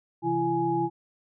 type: tone cluster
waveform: sine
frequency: 133.2 / 166.9 / 338.4 / 835 Hz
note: C3 / E3 / E4 / G#5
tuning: +31 / +22 / +45 / +9 cents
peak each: -34 / -34 / -26 / -27 dBFS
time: 0.22-0.9 s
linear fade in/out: 50 ms
effects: none